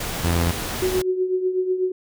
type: noise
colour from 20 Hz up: pink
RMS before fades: -28 dBFS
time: 0-1.02 s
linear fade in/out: 5 ms
type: tone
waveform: sawtooth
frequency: 85 Hz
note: F2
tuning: 46 cents flat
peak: -14 dBFS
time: 0.23-0.52 s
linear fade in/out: 20 ms
type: tone with tremolo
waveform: sine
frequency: 370 Hz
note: F#4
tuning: in tune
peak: -16 dBFS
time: 0.82-1.92 s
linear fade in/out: 5 ms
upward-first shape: triangle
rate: 8.1 Hz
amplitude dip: 70%
effects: none